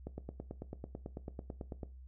click train, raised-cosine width 2 ms, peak -28 dBFS, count 17, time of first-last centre 0.07-1.832 s, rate 9.08 Hz, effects noise-tail reverb RT60 0.3 s tail -17 dB re dry + added 64 Hz sine -49 dBFS peak until 2.07 s

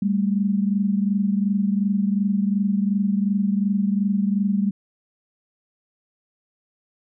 sine tone pair together, 197.25 / 220 Hz, G3 / A3, +11 / 0 cents, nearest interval major second, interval 189 cents, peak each -19 / -24 dBFS, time 0.02-4.71 s, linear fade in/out 5 ms, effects none

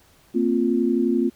sine chord, Bb suspended second, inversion none, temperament equal with one note detuned, 230 / 261.6 / 349.2 Hz, Bb3 / C4 / F4, -23 / 0 / 0 cents, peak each -22 dBFS, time 0.34-1.3 s, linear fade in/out 20 ms, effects pink hiss -56 dBFS RMS until 1.35 s

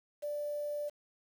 sine tone with quantisation, 588 Hz, D5, 2 cents sharp, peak -34 dBFS, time 0.22-0.9 s, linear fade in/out 20 ms, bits 9, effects none

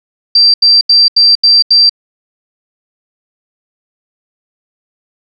sine tone bursts, 4699 Hz, D8, in tune, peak -3 dBFS, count 6, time 0.35-1.895 s, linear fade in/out 5 ms, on 190 ms, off 81 ms, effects none

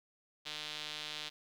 sawtooth tone with band-pass filter, 151.4 Hz, D#3, 47 cents flat, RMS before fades -43 dBFS, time 0.45-1.3 s, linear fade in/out 20 ms, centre 3600 Hz, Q 2.6, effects 10-bit

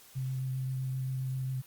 sine tone with vibrato, 130.81 Hz, C3, in tune, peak -31 dBFS, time 0.15-1.62 s, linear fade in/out 20 ms, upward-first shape sine, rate 7.6 Hz, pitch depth 13 cents each way, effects white hiss -56 dBFS RMS until 1.66 s + Opus 48 kbps

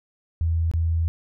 sine tone with dropouts, 82.41 Hz, E2, in tune, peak -19 dBFS, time 0.41-1.08 s, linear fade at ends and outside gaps 0 ms, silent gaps 0.714-0.737 s, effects none

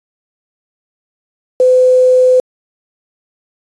sine tone with quantisation, 508 Hz, B4, 49 cents sharp, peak -5 dBFS, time 1.6-2.4 s, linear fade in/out 2 ms, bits 5, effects resampled to 22050 Hz

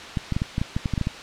clicks, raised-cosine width 5 ms, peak -11 dBFS, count 12, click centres 0.172 / 0.323 / 0.365 / 0.419 / 0.581 / 0.615 / 0.765 / 0.858 / 0.937 / 0.978 / 1.013 / 1.071 s, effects white hiss -37 dBFS RMS until 1.22 s + low-pass 4000 Hz 12 dB/octave

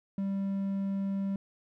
triangle tone, 196 Hz, G3, in tune, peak -27 dBFS, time 0.18-1.36 s, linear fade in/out 2 ms, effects none

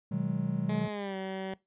triangle chord, G# minor seventh, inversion first, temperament just, 124.59 / 155.74 / 186.89 / 207.7 Hz, B2 / D#3 / F#3 / G#3, +16 / +2 / +18 / 0 cents, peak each -35 / -32 / -30 / -33 dBFS, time 0.11-0.88 s, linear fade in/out 10 ms
15% pulse tone with pitch glide, 211.7 to 190.79 Hz, G#3 to G3, +33 to -47 cents, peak -28 dBFS, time 0.69-1.54 s, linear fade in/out 2 ms, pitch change -180 cents, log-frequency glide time 0.88-1.16 s
effects noise-tail reverb RT60 0.2 s tail -21 dB re dry + resampled to 8000 Hz

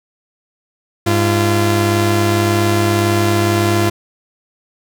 sawtooth tone pair together, 101.8 / 342.7 Hz, G#2 / F4, -34 / -33 cents, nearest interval octave + major sixth, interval 2101 cents, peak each -11 dBFS, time 1.06-3.9 s, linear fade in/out 10 ms, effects none

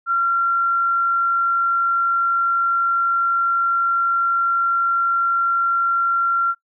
sine tone, 1372 Hz, F6, 31 cents flat, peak -15 dBFS, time 0.06-6.55 s, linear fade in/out 50 ms, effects noise-tail reverb RT60 0.1 s tail -22 dB re dry

